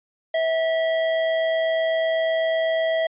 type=tone with amplitude modulation; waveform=square; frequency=650 Hz; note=E5; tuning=24 cents flat; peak=-19 dBFS; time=0.34-3.07 s; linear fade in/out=5 ms; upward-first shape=sine; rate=128 Hz; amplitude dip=25%; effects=resampled to 8000 Hz